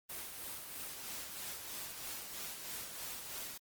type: noise with tremolo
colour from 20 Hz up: white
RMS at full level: -43 dBFS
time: 0.09-3.58 s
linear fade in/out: 10 ms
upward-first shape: sine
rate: 3.1 Hz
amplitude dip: 40%
effects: Opus 24 kbps